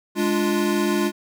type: chord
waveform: square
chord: D diminished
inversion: second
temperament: equal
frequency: 207.7 / 293.7 / 349.2 Hz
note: Ab3 / D4 / F4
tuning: 0 / 0 / 0 cents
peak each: -24 / -26 / -23 dBFS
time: 0.15-1.12 s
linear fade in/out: 50 ms
effects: none